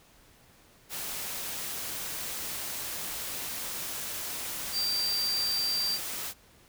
sine tone in noise, 4699 Hz, D8, in tune, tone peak -27 dBFS, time 4.72-5.99 s, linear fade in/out 50 ms, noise white, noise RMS -36 dBFS, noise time 0.89-6.34 s, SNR +6 dB, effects pink hiss -59 dBFS RMS until 6.68 s

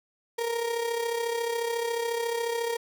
35% pulse tone with amplitude modulation, 466.2 Hz, A#4, in tune, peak -23 dBFS, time 0.38-2.77 s, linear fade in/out 10 ms, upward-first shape sine, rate 34.1 Hz, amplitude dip 55%, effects none

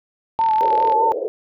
click train, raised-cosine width 0.3 ms, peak -18 dBFS, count 23, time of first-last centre 0.39-0.923 s, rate 41.3 Hz
sine tone with vibrato, 886 Hz, A5, 12 cents sharp, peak -14 dBFS, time 0.39-1.12 s, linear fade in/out 0 ms, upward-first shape sine, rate 4.9 Hz, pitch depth 39 cents each way
pink band-pass noise, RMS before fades -24 dBFS, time 0.61-1.28 s, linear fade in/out 0 ms, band 410 to 540 Hz, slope 48 dB/octave
effects none

